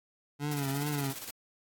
25% pulse tone with vibrato, 142.3 Hz, C#3, 46 cents sharp, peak -27 dBFS, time 0.39-1.14 s, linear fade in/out 50 ms, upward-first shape triangle, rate 2.5 Hz, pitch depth 92 cents each way
white noise with tremolo, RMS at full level -40 dBFS, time 0.51-1.31 s, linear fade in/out 5 ms, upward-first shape square, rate 17 Hz, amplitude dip 55%
effects AAC 64 kbps

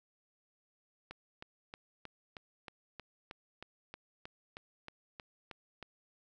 click train, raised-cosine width 0.3 ms, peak -29 dBFS, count 16, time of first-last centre 1.11-5.827 s, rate 3.18 Hz, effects none

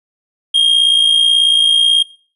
triangle tone with amplitude modulation, 3231 Hz, G#7, 48 cents flat, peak -4 dBFS, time 0.54-2.03 s, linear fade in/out 10 ms, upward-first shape sine, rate 58.3 Hz, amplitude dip 55%, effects noise-tail reverb RT60 0.4 s tail -20 dB re dry + resampled to 32000 Hz

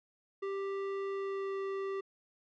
square tone with pitch glide, 392.7 to 390 Hz, G4 to G4, +3 to -9 cents, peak -35 dBFS, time 0.42-2.01 s, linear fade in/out 10 ms, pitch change -12 cents, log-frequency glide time 1.12-1.59 s, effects low-pass 2000 Hz 12 dB/octave

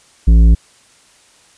sine tone with tanh clipping, 56.3 Hz, A1, 40 cents sharp, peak -6 dBFS, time 0.27-0.55 s, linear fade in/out 10 ms, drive 10 dB, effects white hiss -49 dBFS RMS until 1.57 s + resampled to 22050 Hz

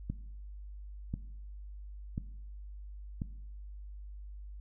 click train, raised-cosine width 5 ms, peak -22 dBFS, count 4, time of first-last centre 0.1-3.219 s, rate 0.962 Hz, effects noise-tail reverb RT60 0.8 s tail -17 dB re dry + added 50 Hz sine -43 dBFS peak until 4.6 s

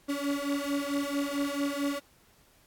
35% pulse beating tone pair, 281.2 / 285.7 Hz, C#4 / D4, +25 / -48 cents, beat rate 4.5 Hz, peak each -30 / -30 dBFS, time 0.08-2 s, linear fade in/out 20 ms, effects pink hiss -62 dBFS RMS until 2.66 s + AAC 64 kbps

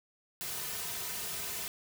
white noise with comb filter, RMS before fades -38 dBFS, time 0.41-1.68 s, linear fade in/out 0 ms, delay 3.6 ms, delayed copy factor -0.7, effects none

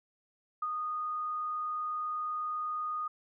sine tone with ADSR envelope, 1234 Hz, D#6, 15 cents flat, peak -29 dBFS, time 0.62-3.08 s, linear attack 6 ms, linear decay 37 ms, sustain -3 dB, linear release 7 ms, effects none

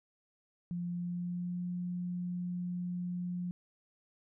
sine tone with pitch glide, 174.61 to 177.76 Hz, F3 to F3, 0 to +31 cents, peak -34 dBFS, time 0.71-3.51 s, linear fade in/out 0 ms, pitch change +31 cents, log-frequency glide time 0.87-1.65 s, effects none

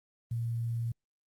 sine tone with quantisation, 116.54 Hz, A#2, in tune, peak -30 dBFS, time 0.31-0.92 s, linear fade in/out 5 ms, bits 10, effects Opus 32 kbps

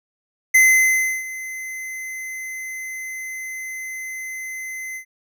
square tone with ADSR envelope, 2052 Hz, C7, 34 cents flat, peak -10 dBFS, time 0.54-5.05 s, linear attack 11 ms, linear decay 680 ms, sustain -19 dB, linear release 89 ms, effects none

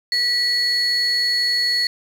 sine tone pair together, 1945 / 4376 Hz, B6 / C#8, -27 / -23 cents, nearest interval octave + major second, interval 1404 cents, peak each -21 / -16 dBFS, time 0.12-1.87 s, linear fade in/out 2 ms, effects tanh soft clip ceiling -13 dBFS + 7-bit

